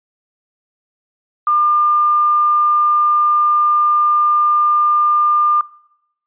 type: tone with quantisation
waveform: sine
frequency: 1200 Hz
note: D6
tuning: 37 cents sharp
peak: -11 dBFS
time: 1.47-5.61 s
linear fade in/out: 2 ms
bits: 6
effects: noise-tail reverb RT60 0.8 s tail -22 dB re dry + resampled to 8000 Hz